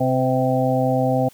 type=harmonic tone with a mistuned harmonic; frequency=130 Hz; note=C3; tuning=11 cents flat; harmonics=1 / 2 / 4 / 5 / 6; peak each=-22 / -22 / -22 / -24 / -24 dBFS; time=0-1.29 s; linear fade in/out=10 ms; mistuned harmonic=4; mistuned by=-20 cents; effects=white hiss -51 dBFS RMS until 1.33 s